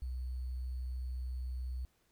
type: tone with sample-and-hold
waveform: sine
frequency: 63.1 Hz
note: B1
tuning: 38 cents sharp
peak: -36 dBFS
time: 0.02-1.85 s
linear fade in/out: 0 ms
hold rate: 4410 Hz
effects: pink hiss -74 dBFS RMS until 2.11 s